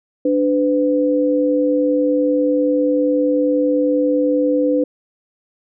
sine tone pair together, 293.7 / 503.9 Hz, D4 / B4, 0 / +35 cents, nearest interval major sixth, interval 935 cents, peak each -16 dBFS, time 0.25-4.84 s, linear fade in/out 5 ms, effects none

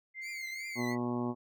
sine tone with pitch glide, 2089 to 1975.2 Hz, C7 to B6, -3 to 0 cents, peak -39 dBFS, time 0.14-0.98 s, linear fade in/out 50 ms, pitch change -97 cents, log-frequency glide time 0.75-0.87 s
20% pulse tone with vibrato, 2193 Hz, C#7, 19 cents flat, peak -39 dBFS, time 0.21-0.96 s, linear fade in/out 50 ms, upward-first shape triangle, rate 2.7 Hz, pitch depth 160 cents each way
harmonic tone, 121.5 Hz, B2, 28 cents flat, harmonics 1 / 2 / 3 / 4 / 5 / 6 / 7 / 8 / 9, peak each -40 / -33 / -38 / -47 / -45 / -48 / -44 / -48 / -45 dBFS, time 0.75-1.35 s, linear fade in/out 50 ms
effects none

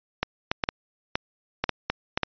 clicks, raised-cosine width 0.3 ms, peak -7 dBFS, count 10, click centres 0.23 / 0.515 / 0.638 / 0.689 / 1.155 / 1.64 / 1.693 / 1.9 / 2.175 / 2.233 s, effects resampled to 11025 Hz

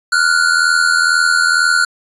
square tone pair together, 1400 / 1482.1 Hz, F6 / F#6, +4 / +2 cents, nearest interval minor second, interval 98 cents, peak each -14 dBFS, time 0.12-1.85 s, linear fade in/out 5 ms, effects resampled to 24000 Hz

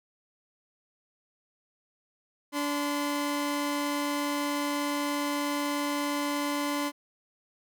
sawtooth tone pair together, 288.8 / 1029.2 Hz, D4 / C6, -29 / -29 cents, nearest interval octave + minor seventh, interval 2200 cents, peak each -25 / -30 dBFS, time 2.52-6.92 s, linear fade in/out 50 ms, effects none

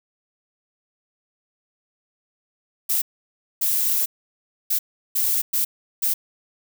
violet noise bursts at uneven times, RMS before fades -21 dBFS, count 6, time 2.89-3.02 / 3.61-4.06 / 4.7-4.79 / 5.15-5.42 / 5.53-5.65 / 6.02-6.14 s, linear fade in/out 10 ms, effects none

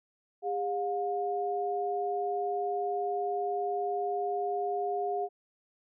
sine tone pair together, 404.8 / 715 Hz, G#4 / F5, -44 / +41 cents, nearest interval minor seventh, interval 985 cents, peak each -32 / -31 dBFS, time 0.42-5.29 s, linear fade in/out 50 ms, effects none

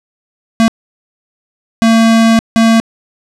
square tone bursts at uneven times, 226.3 Hz, A3, 49 cents sharp, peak -6 dBFS, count 3, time 0.6-0.68 / 1.82-2.39 / 2.56-2.8 s, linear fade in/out 0 ms, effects low-pass 8000 Hz 12 dB/octave + 8-bit

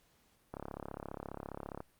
click train, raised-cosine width 1 ms, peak -27 dBFS, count 45, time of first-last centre 0.54-1.804 s, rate 34.8 Hz, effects pink hiss -70 dBFS RMS until 1.99 s + Opus 48 kbps

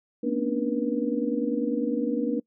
sine tone cluster, 229.5 / 249.4 / 279.8 / 299.8 / 479.9 Hz, A#3 / B3 / C#4 / D4 / B4, -27 / +17 / +16 / +36 / -50 cents, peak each -30 dBFS, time 0.23-2.4 s, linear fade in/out 10 ms, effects noise-tail reverb RT60 0.1 s tail -24 dB re dry

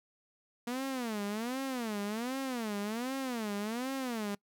sawtooth tone with vibrato, 233.7 Hz, A#3, 5 cents sharp, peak -30 dBFS, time 0.67-4.35 s, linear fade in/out 5 ms, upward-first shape sine, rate 1.3 Hz, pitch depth 250 cents each way, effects noise-tail reverb RT60 0.1 s tail -24 dB re dry

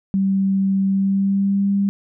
sine tone with pitch glide, 193.9 to 198.89 Hz, G3 to G3, -19 to +25 cents, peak -15 dBFS, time 0.14-1.89 s, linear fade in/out 0 ms, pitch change +44 cents, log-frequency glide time 0.87-1.71 s, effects none

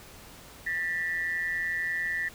sine tone pair together, 1780.2 / 1951 Hz, A6 / B6, +20 / -22 cents, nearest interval major second, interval 158 cents, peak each -30 / -31 dBFS, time 0.66-2.29 s, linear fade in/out 10 ms, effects pink hiss -49 dBFS RMS until 2.34 s

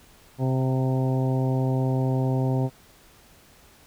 harmonic tone with a mistuned harmonic, 130.81 Hz, C3, in tune, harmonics 1 / 2 / 3 / 4 / 5 / 6 / 7, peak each -22 / -28 / -32 / -34 / -36 / -38 / -39 dBFS, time 0.38-2.7 s, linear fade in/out 50 ms, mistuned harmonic 6, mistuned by -24 cents, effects pink hiss -54 dBFS RMS until 3.86 s

